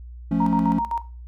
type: chord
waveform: triangle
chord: F augmented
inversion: none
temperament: equal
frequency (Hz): 174.61 / 220 / 277.2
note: F3 / A3 / C#4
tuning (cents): 0 / 0 / 0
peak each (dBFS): -21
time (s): 0.31-0.79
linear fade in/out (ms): 5
type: tone with tremolo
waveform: sine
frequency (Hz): 932.3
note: A#5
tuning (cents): 0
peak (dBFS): -21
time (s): 0.4-1.02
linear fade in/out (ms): 5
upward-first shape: square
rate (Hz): 7.8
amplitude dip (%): 75
effects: noise-tail reverb RT60 0.4 s tail -19 dB re dry + added 60 Hz sine -36 dBFS peak until 1.27 s